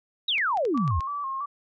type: exponential sweep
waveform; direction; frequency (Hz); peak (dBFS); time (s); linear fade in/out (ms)
sine; down; 3951 to 69; -22; 0.28-1; 5
type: clicks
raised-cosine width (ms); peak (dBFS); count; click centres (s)
0.2; -24; 6; 0.382 / 0.573 / 0.652 / 0.776 / 0.878 / 1.007
type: tone with vibrato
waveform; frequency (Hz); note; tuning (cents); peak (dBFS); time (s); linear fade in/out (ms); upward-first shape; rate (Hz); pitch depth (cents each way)
sine; 1113; C#6; +7; -28; 0.74-1.46; 10; square; 3; 63
effects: none